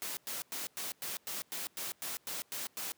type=noise bursts; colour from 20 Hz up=white; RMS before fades=-39 dBFS; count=12; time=0.02-2.92 s; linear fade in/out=0 ms; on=150 ms; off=100 ms; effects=pink hiss -68 dBFS RMS until 2.97 s + high-pass 150 Hz 12 dB/octave